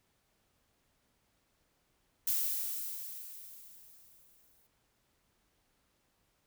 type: noise with exponential decay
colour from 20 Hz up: violet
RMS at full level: -30 dBFS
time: 2.27-4.67 s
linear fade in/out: 5 ms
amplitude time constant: 520 ms
effects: pink hiss -75 dBFS RMS until 6.46 s